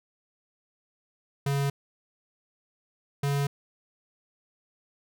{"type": "tone pair in turn", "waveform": "square", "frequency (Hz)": [140, 141.3], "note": ["C#3", "C#3"], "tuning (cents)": [18, 34], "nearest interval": "unison", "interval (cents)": 16, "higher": "second", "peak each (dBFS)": -25, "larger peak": "neither", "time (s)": [[1.46, 1.7], [3.23, 3.47]], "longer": "neither", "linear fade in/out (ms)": 5, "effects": []}